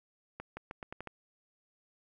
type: accelerating click train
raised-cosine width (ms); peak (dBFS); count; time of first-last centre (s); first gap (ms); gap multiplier
0.5; -26; 7; 0.4-1.073; 170; 0.83
effects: 11-bit